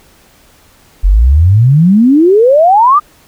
sine exponential sweep, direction up, 42.6 to 1244.5 Hz, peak -3 dBFS, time 1.03-3 s, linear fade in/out 20 ms, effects pink hiss -45 dBFS RMS until 3.27 s

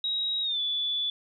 sine tone with pitch glide, 3815 to 3458 Hz, A#7 to A7, +39 to -31 cents, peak -26 dBFS, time 0.04-1.1 s, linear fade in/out 2 ms, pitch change -170 cents, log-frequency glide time 0.42-0.6 s, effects none

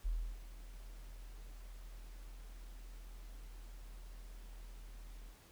sine tone with ADSR envelope, 41 Hz, E1, 9 cents flat, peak -32 dBFS, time 0.04-5.36 s, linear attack 21 ms, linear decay 310 ms, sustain -16 dB, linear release 72 ms, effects pink hiss -63 dBFS RMS until 5.51 s

